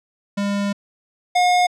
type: tone pair in turn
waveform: square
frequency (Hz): 201.5 / 718.9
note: G3 / F5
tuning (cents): +48 / +50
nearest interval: octave + minor seventh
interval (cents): 2202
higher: second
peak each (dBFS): -20 / -14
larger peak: second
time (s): 0.37-0.73 / 1.35-1.67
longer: first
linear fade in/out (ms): 10
effects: low-pass 7000 Hz 12 dB/octave